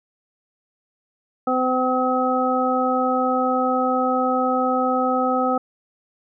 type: harmonic tone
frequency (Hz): 255.7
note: C4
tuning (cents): -40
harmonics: 1 / 2 / 3 / 5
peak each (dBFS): -23 / -23 / -23 / -23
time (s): 1.47-5.58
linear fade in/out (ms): 5
effects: none